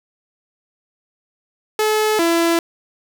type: tone pair in turn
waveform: sawtooth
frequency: 430 / 335.6 Hz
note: A4 / E4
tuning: -40 / +31 cents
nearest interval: major third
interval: 429 cents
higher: first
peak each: -11 / -10 dBFS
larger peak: second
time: 1.79-2.19 / 2.19-2.59 s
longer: neither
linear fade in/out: 2 ms
effects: none